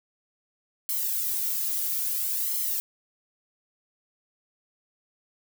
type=noise with flanger; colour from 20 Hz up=violet; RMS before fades=-28 dBFS; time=0.89-2.8 s; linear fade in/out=0 ms; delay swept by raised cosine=0.95 to 2.45 ms; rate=0.6 Hz; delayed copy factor=+0.85; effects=none